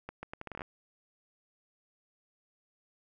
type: accelerating click train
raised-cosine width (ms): 0.5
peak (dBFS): -25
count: 11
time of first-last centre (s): 0.09-0.618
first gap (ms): 140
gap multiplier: 0.75
effects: none